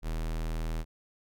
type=tone; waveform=square; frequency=40.16 Hz; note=E1; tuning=44 cents flat; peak=-31 dBFS; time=0.02-0.85 s; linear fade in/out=50 ms; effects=none